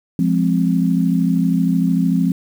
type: chord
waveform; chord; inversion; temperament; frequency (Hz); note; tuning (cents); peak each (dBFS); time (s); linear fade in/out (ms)
sine; F minor; none; equal; 174.61 / 207.7 / 261.6; F3 / Ab3 / C4; 0 / 0 / 0; -16 / -20 / -18; 0.19-2.32; 2
effects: 7-bit

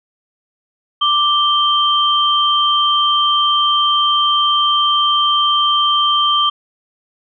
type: tone pair together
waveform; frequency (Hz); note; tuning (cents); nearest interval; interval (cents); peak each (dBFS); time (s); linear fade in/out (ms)
sine; 1177 / 3140; D6 / G7; +3 / +2; octave + perfect fourth; 1699; -14 / -14; 1.01-6.5; 10
effects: none

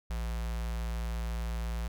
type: tone with notch filter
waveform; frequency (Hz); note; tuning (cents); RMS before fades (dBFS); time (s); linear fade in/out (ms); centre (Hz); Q
square; 57.1; A#1; -35; -34; 0.1-1.88; 5; 320; 1.1
effects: none

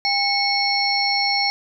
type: tone cluster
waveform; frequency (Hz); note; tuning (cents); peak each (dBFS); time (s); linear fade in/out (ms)
sine; 803 / 2195 / 4322 / 5440; G5 / C#7 / C#8 / F8; +41 / -18 / -45 / -46; -23; 0.05-1.5; 0
effects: none

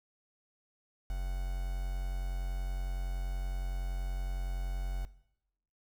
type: tone with quantisation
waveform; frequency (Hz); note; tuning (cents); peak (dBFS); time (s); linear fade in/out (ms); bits
triangle; 45.34; F#1; -34; -30; 1.1-5.05; 0; 8
effects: noise-tail reverb RT60 0.8 s tail -18 dB re dry

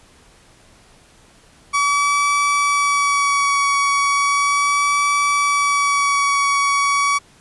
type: tone with vibrato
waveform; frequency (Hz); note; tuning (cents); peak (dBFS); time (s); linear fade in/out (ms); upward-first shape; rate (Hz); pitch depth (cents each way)
30% pulse; 1138; C#6; +45; -12; 1.73-7.19; 20; sine; 0.36; 17
effects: pink hiss -50 dBFS RMS until 7.4 s + resampled to 24000 Hz

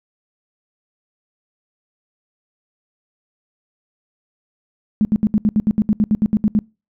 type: tone bursts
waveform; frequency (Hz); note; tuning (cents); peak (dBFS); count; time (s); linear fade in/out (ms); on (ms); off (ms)
sine; 212.8; G#3; +42; -11; 15; 5.01-6.59; 0; 40; 70
effects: noise-tail reverb RT60 0.3 s tail -26 dB re dry

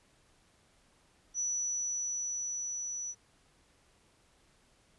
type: tone with level ramp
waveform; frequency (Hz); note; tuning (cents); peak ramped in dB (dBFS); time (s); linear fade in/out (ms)
sine; 5920; F#8; 0; -30 to -36; 1.34-3.15; 50
effects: pink hiss -67 dBFS RMS until 4.98 s + resampled to 24000 Hz

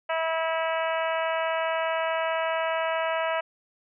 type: harmonic tone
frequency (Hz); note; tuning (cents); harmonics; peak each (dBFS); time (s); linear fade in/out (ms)
324.7; E4; -26; 2 / 3 / 4 / 5 / 6 / 7 / 8 / 9; -27 / -31 / -33 / -35 / -37 / -38 / -39 / -40; 0.09-3.41; 10
effects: none

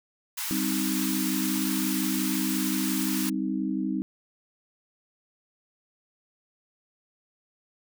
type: high-pass noise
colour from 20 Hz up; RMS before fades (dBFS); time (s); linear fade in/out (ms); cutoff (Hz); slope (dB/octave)
white; -32; 0.37-3.3; 10; 830; 96
type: chord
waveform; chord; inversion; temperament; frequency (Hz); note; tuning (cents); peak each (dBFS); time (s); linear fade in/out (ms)
sine; C minor; second; equal with one note detuned; 196 / 261.6 / 313.1; G3 / C4 / Eb4; 0 / 0 / +11; -30; 0.51-4.02; 0
effects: none

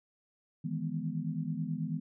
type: chord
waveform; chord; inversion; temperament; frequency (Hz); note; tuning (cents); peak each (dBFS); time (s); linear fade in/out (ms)
sine; E major seventh; third; equal; 155.56 / 164.81 / 207.7 / 246.9; D#3 / E3 / G#3 / B3; 0 / 0 / 0 / 0; -37 / -36 / -40 / -39; 0.64-2; 10
effects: none

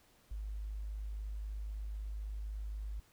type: tone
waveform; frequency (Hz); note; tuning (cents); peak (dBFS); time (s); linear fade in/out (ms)
sine; 51.91; G#1; 0; -38; 0.31-3; 5
effects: pink hiss -67 dBFS RMS until 3.12 s

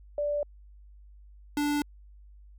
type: tone pair in turn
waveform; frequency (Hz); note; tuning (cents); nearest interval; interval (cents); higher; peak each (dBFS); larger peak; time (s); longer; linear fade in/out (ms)
sine / square; 585 / 292.5; D5 / D4; -7 / -7; octave; 1200; first; -26; neither; 0.18-0.43 / 1.57-1.82; neither; 2
effects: added 50 Hz sine -49 dBFS peak until 2.58 s

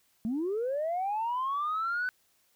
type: linear sweep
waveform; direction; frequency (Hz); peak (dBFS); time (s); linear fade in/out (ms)
sine; up; 210.2 to 1515; -27; 0.25-2.09; 0
effects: tanh soft clip ceiling -25 dBFS + white hiss -69 dBFS RMS until 2.55 s

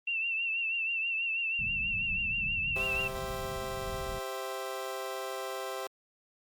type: tone with vibrato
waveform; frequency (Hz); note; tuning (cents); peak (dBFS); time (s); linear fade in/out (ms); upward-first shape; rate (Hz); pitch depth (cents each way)
sine; 2700; E7; +41; -29; 0.07-3.08; 5; triangle; 6.2; 64
type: low-pass noise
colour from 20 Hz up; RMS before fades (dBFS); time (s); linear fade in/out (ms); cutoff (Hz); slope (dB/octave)
pink; -42; 1.59-4.19; 5; 220; 48
type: chord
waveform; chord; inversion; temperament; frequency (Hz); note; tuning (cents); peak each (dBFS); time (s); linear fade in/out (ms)
25% pulse; C major; second; equal; 392 / 523.3 / 659.3; G4 / C5 / E5; 0 / 0 / 0; -36 / -35 / -38; 2.76-5.87; 2
effects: Opus 32 kbps

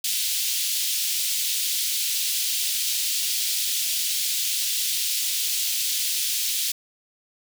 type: high-pass noise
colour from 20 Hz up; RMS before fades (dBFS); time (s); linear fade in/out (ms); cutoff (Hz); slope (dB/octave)
pink; -25; 0.04-6.72; 5; 3100; 24
effects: none

